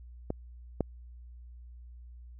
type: clicks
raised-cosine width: 2 ms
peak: -18 / -14 dBFS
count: 2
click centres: 0.304 / 0.807 s
effects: added 60 Hz sine -46 dBFS peak until 2.39 s